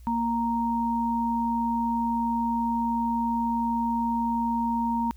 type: tone pair together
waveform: sine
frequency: 233.1 / 930.7 Hz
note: A#3 / A#5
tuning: 0 / -3 cents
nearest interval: 2 octaves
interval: 2397 cents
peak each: -26 dBFS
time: 0.07-5.11 s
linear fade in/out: 0 ms
effects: added 60 Hz sine -44 dBFS peak until 5.16 s + white hiss -63 dBFS RMS until 5.16 s